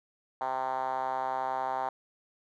5% pulse tone with band-pass filter, 130.81 Hz, C3, in tune, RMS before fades -32 dBFS, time 0.41-1.89 s, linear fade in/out 2 ms, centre 830 Hz, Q 4.2, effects none

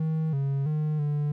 triangle tone with pitch steps, 158.6 / 137.9 / 152.8 / 147.2 Hz, D#3 / C#3 / D#3 / D3, +33 / -9 / -31 / +4 cents, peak -22 dBFS, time 0-1.32 s, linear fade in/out 5 ms, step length 330 ms, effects none

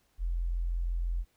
sine tone, 42.94 Hz, F1, 29 cents flat, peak -28 dBFS, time 0.18-1.25 s, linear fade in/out 50 ms, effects pink hiss -71 dBFS RMS until 1.36 s

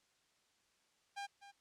sawtooth tone with echo, 802 Hz, G5, 39 cents sharp, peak -38 dBFS, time 1.16-1.27 s, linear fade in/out 20 ms, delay 250 ms, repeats 1, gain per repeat -13 dB, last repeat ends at 1.52 s, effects white hiss -75 dBFS RMS until 1.6 s + low-pass 7000 Hz 12 dB/octave

